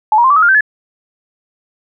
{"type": "tone with pitch steps", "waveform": "sine", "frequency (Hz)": [861, 949.8, 1047.8, 1156, 1275.2, 1406.8, 1552, 1712.1], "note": ["A5", "A#5", "C6", "D6", "D#6", "F6", "G6", "A6"], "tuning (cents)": [-38, 32, 2, -28, 42, 12, -18, -48], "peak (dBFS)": -6, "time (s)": [0.12, 0.608], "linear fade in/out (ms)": 2, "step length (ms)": 61, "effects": []}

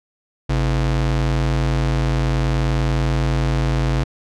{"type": "ring-modulated tone", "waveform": "square", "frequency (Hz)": 95, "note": "F#2", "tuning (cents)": 46, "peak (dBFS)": -14, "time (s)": [0.49, 4.04], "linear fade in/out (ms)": 10, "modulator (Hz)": 40.3, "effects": ["low-pass 6000 Hz 12 dB/octave"]}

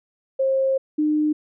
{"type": "tone pair in turn", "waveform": "sine", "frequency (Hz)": [534, 303.3], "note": ["C5", "D#4"], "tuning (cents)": [35, -44], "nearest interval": "minor seventh", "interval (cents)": 979, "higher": "first", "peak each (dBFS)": -17, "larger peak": "neither", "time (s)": [[0.39, 0.78], [0.98, 1.33]], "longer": "first", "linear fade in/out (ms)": 10, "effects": []}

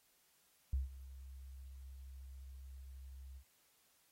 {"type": "tone with ADSR envelope", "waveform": "sine", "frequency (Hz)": 66.3, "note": "C2", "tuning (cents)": 23, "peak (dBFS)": -31, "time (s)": [0.73, 3.44], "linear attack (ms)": 4, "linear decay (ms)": 150, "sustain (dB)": -18, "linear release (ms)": 73, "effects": ["white hiss -73 dBFS RMS until 4.11 s", "AAC 48 kbps"]}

